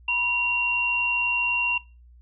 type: tone pair together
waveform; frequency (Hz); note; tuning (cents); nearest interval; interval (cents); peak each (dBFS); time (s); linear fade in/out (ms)
sine; 974.4 / 2756; B5 / F7; -24 / -24; octave + tritone; 1800; -31 / -21; 0.08-1.78; 5
effects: noise-tail reverb RT60 0.3 s tail -21 dB re dry + added 60 Hz sine -48 dBFS peak until 2.21 s